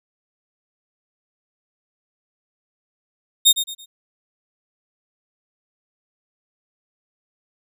sawtooth tone with echo, 3688 Hz, A#7, 19 cents flat, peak -6 dBFS, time 3.45-3.53 s, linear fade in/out 20 ms, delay 110 ms, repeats 3, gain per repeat -10 dB, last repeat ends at 3.86 s, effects none

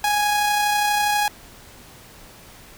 sawtooth tone with amplitude modulation, 830 Hz, G#5, 1 cent flat, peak -13 dBFS, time 0.04-1.28 s, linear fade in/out 2 ms, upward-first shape sine, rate 32.3 Hz, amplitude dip 25%, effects pink hiss -45 dBFS RMS until 2.77 s

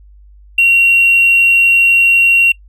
sine tone with hard clipping, 2746 Hz, F7, 30 cents flat, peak -6 dBFS, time 0.58-2.52 s, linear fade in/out 5 ms, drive 1 dB, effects noise-tail reverb RT60 0.1 s tail -22 dB re dry + added 50 Hz sine -38 dBFS peak until 2.68 s

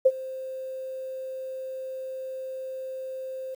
sine tone with ADSR envelope, 523.3 Hz, C5, in tune, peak -12 dBFS, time 0.05-3.55 s, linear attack 11 ms, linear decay 46 ms, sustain -20 dB, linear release 10 ms, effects 9-bit

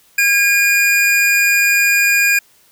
square tone pair together, 1628 / 2431 Hz, G#6 / D#7, -35 / -41 cents, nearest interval perfect fifth, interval 694 cents, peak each -16 / -13 dBFS, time 0.18-2.39 s, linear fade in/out 5 ms, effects white hiss -52 dBFS RMS until 2.71 s

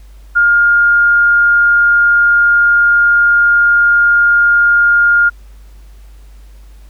sine tone, 1413 Hz, F6, 20 cents sharp, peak -6 dBFS, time 0.35-5.3 s, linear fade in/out 20 ms, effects added 50 Hz sine -34 dBFS peak until 6.89 s + pink hiss -51 dBFS RMS until 6.89 s

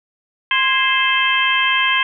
harmonic tone with a mistuned harmonic, 524 Hz, C5, 2 cents sharp, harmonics 2 / 3 / 4 / 5 / 6, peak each -20 / -20 / -20 / -20 / -20 dBFS, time 0.51-2.03 s, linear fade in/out 2 ms, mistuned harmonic 3, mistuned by +74 cents, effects none

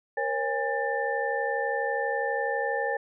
sine tone cluster, 470.8 / 543 / 816 / 1777 Hz, A#4 / C#5 / G#5 / A6, +17 / -36 / -31 / +17 cents, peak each -31 dBFS, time 0.17-2.97 s, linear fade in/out 5 ms, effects none

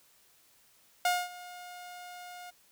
sawtooth tone with ADSR envelope, 715 Hz, F5, 41 cents sharp, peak -20 dBFS, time 1.05-2.51 s, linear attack 3 ms, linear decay 230 ms, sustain -20 dB, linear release 16 ms, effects white hiss -64 dBFS RMS until 2.71 s

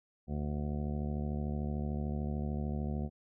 harmonic tone, 73.42 Hz, D2, in tune, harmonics 1 / 2 / 3 / 4 / 5 / 6 / 7 / 8 / 9 / 10, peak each -36 / -38 / -38 / -51 / -47 / -54 / -50 / -57 / -52 / -51 dBFS, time 0.27-3.1 s, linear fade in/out 50 ms, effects none

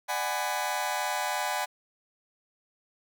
sawtooth chord, G# half-diminished seventh, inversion second, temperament just, 598 / 747.5 / 830.6 / 996.7 Hz, D5 / F#5 / G#5 / B5, +31 / +17 / 0 / +16 cents, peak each -33 / -29 / -29 / -30 dBFS, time 0.08-1.66 s, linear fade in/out 20 ms, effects none

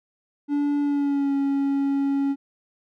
triangle tone with pitch glide, 288.6 to 277.5 Hz, D4 to C#4, -30 to +2 cents, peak -18 dBFS, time 0.48-2.36 s, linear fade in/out 50 ms, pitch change -68 cents, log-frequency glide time 0.81-1.34 s, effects none

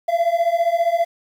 triangle beating tone pair, 670 / 685 Hz, E5 / F5, +28 / -34 cents, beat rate 15 Hz, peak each -18 / -16 dBFS, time 0.08-1.05 s, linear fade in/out 10 ms, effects 8-bit

